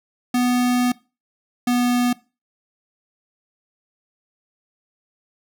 square tone pair in turn, 246.9 / 244.9 Hz, B3 / B3, 0 / -14 cents, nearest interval unison, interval 14 cents, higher first, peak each -17 dBFS, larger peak neither, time 0.34-0.92 / 1.67-2.13 s, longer first, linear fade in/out 5 ms, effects noise-tail reverb RT60 0.3 s tail -21 dB re dry

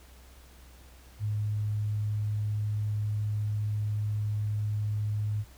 sine tone, 105.4 Hz, G#2, 26 cents sharp, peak -27 dBFS, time 1.19-5.45 s, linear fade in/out 50 ms, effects added 63 Hz sine -51 dBFS peak until 5.57 s + pink hiss -57 dBFS RMS until 5.57 s

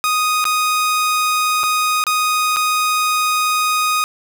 sawtooth tone with dropouts, 1244.5 Hz, D#6, in tune, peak -11 dBFS, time 0.04-4.04 s, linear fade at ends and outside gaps 0 ms, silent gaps 0.442-0.453 / 1.633-1.637 / 2.039-2.067 / 2.562-2.568 s, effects none

